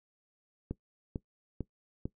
click train, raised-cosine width 3 ms, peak -22 dBFS, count 4, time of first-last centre 0.71-2.055 s, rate 2.23 Hz, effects noise-tail reverb RT60 0.1 s tail -19 dB re dry

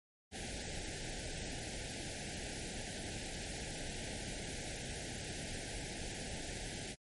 pink band-stop noise, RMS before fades -43 dBFS, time 0.31-6.96 s, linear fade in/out 50 ms, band 850 to 1500 Hz, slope 96 dB/octave, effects MP3 48 kbps

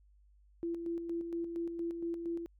sine tone with tremolo, 337.9 Hz, E4, 43 cents sharp, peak -33 dBFS, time 0.63-2.46 s, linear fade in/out 0 ms, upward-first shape square, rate 4.3 Hz, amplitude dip 45%, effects added 50 Hz sine -61 dBFS peak until 2.59 s

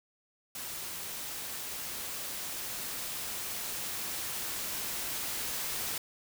white noise with level ramp, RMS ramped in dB -40 to -35 dBFS, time 0.55-5.98 s, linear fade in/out 2 ms, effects none

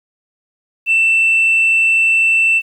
sine tone, 2672 Hz, E7, 23 cents sharp, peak -8 dBFS, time 0.86-2.62 s, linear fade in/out 50 ms, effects tanh soft clip ceiling -7 dBFS + 8-bit

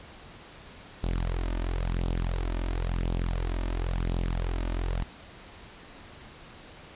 sawtooth tone with flanger, 43.2 Hz, F1, 18 cents flat, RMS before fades -29 dBFS, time 1.03-5.04 s, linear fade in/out 10 ms, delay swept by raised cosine 0.24 to 3.34 ms, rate 0.96 Hz, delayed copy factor +0.7, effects pink hiss -48 dBFS RMS until 6.95 s + resampled to 8000 Hz

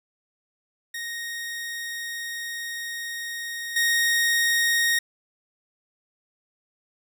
sawtooth tone with level steps, 1864.7 Hz, A#6, in tune, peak -27 / -16 dBFS, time 0.94-4.99 s, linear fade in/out 5 ms, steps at 3.76 s, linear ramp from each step 5 ms, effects none

